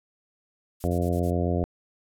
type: noise bursts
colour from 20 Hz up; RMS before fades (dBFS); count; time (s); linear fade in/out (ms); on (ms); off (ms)
violet; -42; 5; 0.8-1.307; 10; 79; 28
type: harmonic tone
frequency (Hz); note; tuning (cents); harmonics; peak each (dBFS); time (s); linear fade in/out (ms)
87.5; F2; +4; 1 / 2 / 3 / 4 / 5 / 6 / 7 / 8; -26 / -29 / -31 / -32 / -33 / -34 / -34 / -35; 0.84-1.64; 0
effects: low-pass 12000 Hz 12 dB/octave